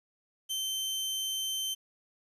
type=tone; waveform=sawtooth; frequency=3101 Hz; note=G7; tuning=19 cents flat; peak=-28 dBFS; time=0.49-1.75 s; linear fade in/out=20 ms; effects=resampled to 32000 Hz + 10-bit